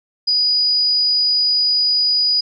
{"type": "tone", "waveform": "sine", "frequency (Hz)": 4925, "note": "D#8", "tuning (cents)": -19, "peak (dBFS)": -13, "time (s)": [0.27, 2.41], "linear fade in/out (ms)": 10, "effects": []}